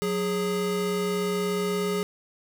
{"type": "tone pair together", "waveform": "square", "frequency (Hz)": [182.8, 414.3], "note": ["F#3", "G#4"], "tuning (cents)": [-21, -4], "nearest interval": "octave + major second", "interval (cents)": 1417, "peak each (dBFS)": [-30, -27], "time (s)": [0.02, 2.03], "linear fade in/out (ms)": 0, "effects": []}